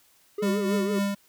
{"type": "tone with vibrato", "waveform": "triangle", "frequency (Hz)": 398.2, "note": "G4", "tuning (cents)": 27, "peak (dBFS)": -25, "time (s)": [0.38, 0.99], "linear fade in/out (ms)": 5, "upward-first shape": "triangle", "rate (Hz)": 6.1, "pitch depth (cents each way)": 150}
{"type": "tone with tremolo", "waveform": "square", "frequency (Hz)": 200.4, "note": "G3", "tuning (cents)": 38, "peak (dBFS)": -23, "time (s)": [0.42, 1.15], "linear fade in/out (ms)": 10, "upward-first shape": "triangle", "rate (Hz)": 3.8, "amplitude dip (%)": 50}
{"effects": ["white hiss -61 dBFS RMS until 1.28 s"]}